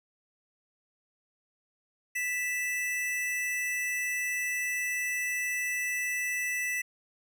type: tone pair together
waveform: square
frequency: 1975.5 / 2637 Hz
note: B6 / E7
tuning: 0 / 0 cents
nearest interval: perfect fourth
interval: 500 cents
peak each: -31 / -36 dBFS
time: 2.15-6.82 s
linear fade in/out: 10 ms
effects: none